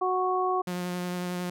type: harmonic tone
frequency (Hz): 369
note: F#4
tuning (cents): -5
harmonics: 1 / 2 / 3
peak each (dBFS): -28 / -28 / -28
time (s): 0.01-0.62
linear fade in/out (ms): 10
type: tone with vibrato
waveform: sawtooth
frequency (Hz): 178.7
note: F3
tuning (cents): +40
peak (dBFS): -26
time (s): 0.67-1.5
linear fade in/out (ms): 5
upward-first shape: triangle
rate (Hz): 11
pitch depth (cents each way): 15
effects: none